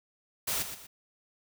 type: noise with echo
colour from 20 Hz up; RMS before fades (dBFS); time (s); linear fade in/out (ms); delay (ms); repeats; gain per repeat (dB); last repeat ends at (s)
white; -31; 0.47-0.63; 10; 120; 2; -9; 0.87
effects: none